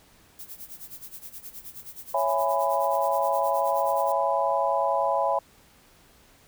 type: noise with tremolo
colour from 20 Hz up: violet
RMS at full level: -39 dBFS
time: 0.39-4.12 s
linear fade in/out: 0 ms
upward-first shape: sine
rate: 9.5 Hz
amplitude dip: 85%
type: chord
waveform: sine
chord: C# minor seventh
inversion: none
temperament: just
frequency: 554.4 / 665.2 / 831.5 / 997.9 Hz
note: C#5 / E5 / G#5 / B5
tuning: 0 / +16 / +2 / +18 cents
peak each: -27 dBFS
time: 2.14-5.39 s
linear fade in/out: 5 ms
effects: pink hiss -57 dBFS RMS until 6.47 s

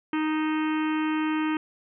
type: harmonic tone with a mistuned harmonic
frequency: 310.7 Hz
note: D#4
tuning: 2 cents flat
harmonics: 1 / 3 / 4 / 5 / 6 / 7 / 8 / 9 / 10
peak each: -24 / -34 / -36 / -38 / -40 / -41 / -42 / -43 / -44 dBFS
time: 0.13-1.57 s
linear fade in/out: 2 ms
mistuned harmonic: 9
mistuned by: -54 cents
effects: none

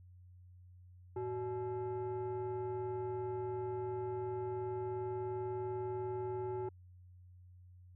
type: tone with frequency modulation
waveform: sine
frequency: 373.7 Hz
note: F#4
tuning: 17 cents sharp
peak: -35 dBFS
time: 1.16-6.69 s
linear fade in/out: 5 ms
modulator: 484 Hz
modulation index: 0.77
effects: tanh soft clip ceiling -33 dBFS + added 90 Hz sine -55 dBFS peak until 7.95 s

